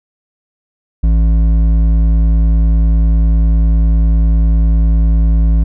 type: tone with hard clipping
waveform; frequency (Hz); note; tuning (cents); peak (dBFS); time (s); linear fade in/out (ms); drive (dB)
sine; 55; A1; 0; -9; 1.03-5.64; 10; 8
effects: none